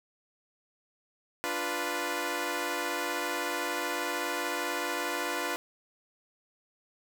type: chord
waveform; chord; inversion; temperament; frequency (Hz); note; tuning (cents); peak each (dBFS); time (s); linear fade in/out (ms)
10% pulse; B diminished; first; equal; 293.7 / 349.2 / 493.9; D4 / F4 / B4; 0 / 0 / 0; -28 / -26 / -26; 1.44-5.56; 0
effects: none